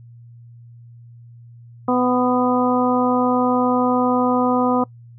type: harmonic tone with a mistuned harmonic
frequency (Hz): 249.9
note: B3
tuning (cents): +21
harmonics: 1 / 2 / 3 / 4 / 5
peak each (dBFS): -18 / -21 / -23 / -24 / -25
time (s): 1.88-4.84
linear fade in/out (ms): 5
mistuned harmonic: 5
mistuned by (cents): -18
effects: noise-tail reverb RT60 0.1 s tail -23 dB re dry + added 118 Hz sine -40 dBFS peak until 5.18 s